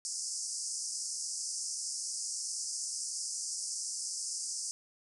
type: band-pass noise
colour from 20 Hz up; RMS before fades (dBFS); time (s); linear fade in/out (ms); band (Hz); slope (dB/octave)
pink; -38; 0.05-4.71; 0; 4900 to 9700; 96
effects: none